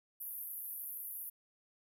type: band-pass noise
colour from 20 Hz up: pink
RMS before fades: -44 dBFS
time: 0.2-1.3 s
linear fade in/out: 10 ms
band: 11000 to 15000 Hz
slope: 96 dB/octave
effects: none